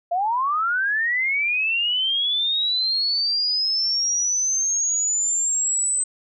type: linear sweep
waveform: sine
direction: up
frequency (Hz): 668 to 8130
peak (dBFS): -19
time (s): 0.11-6.04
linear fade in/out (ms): 10
effects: none